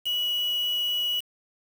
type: tone with quantisation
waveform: sine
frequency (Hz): 2926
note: F#7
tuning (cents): -20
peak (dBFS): -24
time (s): 0.05-1.21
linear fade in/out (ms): 20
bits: 6
effects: none